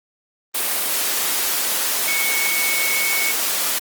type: tone in noise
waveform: sine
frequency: 2217 Hz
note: C#7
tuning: in tune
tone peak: -21 dBFS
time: 2.07-3.32 s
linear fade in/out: 10 ms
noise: white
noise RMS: -21 dBFS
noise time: 0.54-3.79 s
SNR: -3 dB
effects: high-pass 300 Hz 12 dB/octave + Opus 24 kbps